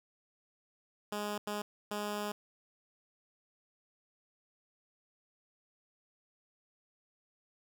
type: tone bursts at uneven times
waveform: 10% pulse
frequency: 207.7 Hz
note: G#3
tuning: in tune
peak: -27 dBFS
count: 3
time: 1.12-1.38 / 1.47-1.62 / 1.91-2.32 s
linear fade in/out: 5 ms
effects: none